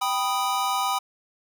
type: chord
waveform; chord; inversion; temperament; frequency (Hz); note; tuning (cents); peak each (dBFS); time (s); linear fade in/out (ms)
square; G augmented; none; equal; 784 / 987.8 / 1244.5; G5 / B5 / D#6; 0 / 0 / 0; -28; 0.01-0.99; 10
effects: none